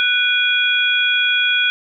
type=tone cluster; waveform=sine; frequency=1484 / 2438 / 3338 Hz; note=F#6 / D#7 / G#7; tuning=+5 / -36 / +8 cents; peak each=-18 dBFS; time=0-1.7 s; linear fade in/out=0 ms; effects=none